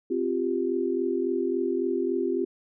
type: chord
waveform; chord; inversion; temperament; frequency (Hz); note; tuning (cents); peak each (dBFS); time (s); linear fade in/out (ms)
sine; C suspended fourth; none; just; 261.6 / 348.8 / 392.4; C4 / F4 / G4; 0 / -2 / +2; -30 / -27 / -28; 0.1-2.45; 10
effects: none